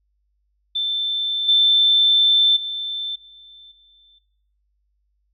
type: tone with level steps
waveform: sine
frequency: 3545 Hz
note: A7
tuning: 12 cents sharp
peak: -19 / -11 / -23 / -41 / -50 dBFS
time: 0.75-4.19 s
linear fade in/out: 10 ms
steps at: 1.48 / 2.56 / 3.15 / 3.71 s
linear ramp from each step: 10 ms
effects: noise-tail reverb RT60 0.6 s tail -19 dB re dry + added 50 Hz sine -65 dBFS peak until 5.33 s